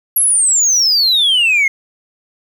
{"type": "exponential sweep", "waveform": "sine", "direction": "down", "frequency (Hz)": [11520, 2106], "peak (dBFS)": -7, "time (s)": [0.16, 1.68], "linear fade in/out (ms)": 5, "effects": ["tanh soft clip ceiling -8 dBFS", "7-bit"]}